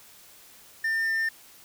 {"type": "tone", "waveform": "triangle", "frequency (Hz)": 1801, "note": "A6", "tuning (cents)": 40, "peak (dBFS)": -22, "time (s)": [0.84, 1.29], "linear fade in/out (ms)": 5, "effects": ["white hiss -52 dBFS RMS until 1.64 s"]}